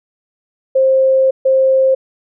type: tone bursts at uneven times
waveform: sine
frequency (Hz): 529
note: C5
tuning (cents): +19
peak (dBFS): -8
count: 2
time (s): 0.75-1.31 / 1.45-1.95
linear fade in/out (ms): 10
effects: none